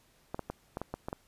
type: clicks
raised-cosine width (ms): 1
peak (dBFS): -21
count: 8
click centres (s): 0.345 / 0.393 / 0.5 / 0.771 / 0.816 / 0.94 / 1.085 / 1.129
effects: pink hiss -66 dBFS RMS until 1.27 s + resampled to 32000 Hz